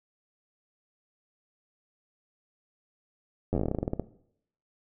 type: slowing click train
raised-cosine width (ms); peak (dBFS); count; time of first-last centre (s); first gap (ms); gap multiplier
2; -15; 17; 3.53-3.997; 10; 1.13
effects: noise-tail reverb RT60 0.7 s tail -17 dB re dry